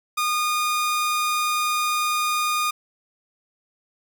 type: tone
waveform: sawtooth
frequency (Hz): 1223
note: D#6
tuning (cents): -30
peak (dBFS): -17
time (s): 0.17-2.71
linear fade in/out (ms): 10
effects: none